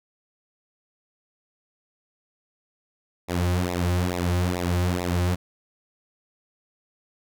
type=tone with flanger; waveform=sawtooth; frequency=88.9 Hz; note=F2; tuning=31 cents sharp; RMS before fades=-24 dBFS; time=3.28-5.36 s; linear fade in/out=20 ms; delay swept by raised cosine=0.64 to 4.44 ms; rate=2.3 Hz; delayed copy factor=-0.85; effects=none